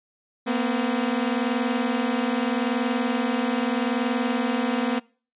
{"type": "tone pair together", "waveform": "sawtooth", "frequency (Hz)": [233.1, 253.9], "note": ["A#3", "B3"], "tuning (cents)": [0, 48], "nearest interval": "minor second", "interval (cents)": 148, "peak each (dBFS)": -21, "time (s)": [0.46, 5], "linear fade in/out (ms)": 20, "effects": ["noise-tail reverb RT60 0.4 s tail -24 dB re dry", "resampled to 8000 Hz"]}